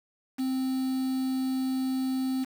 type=tone with quantisation; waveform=triangle; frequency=261.6 Hz; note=C4; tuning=in tune; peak=-24 dBFS; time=0.38-2.45 s; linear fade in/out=20 ms; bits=7; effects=none